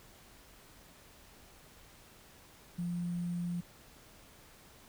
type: tone with sample-and-hold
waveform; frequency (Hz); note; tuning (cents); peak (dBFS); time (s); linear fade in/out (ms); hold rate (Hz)
sine; 174.3; F3; -3; -33; 2.78-3.61; 10; 8820
effects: pink hiss -58 dBFS RMS until 4.88 s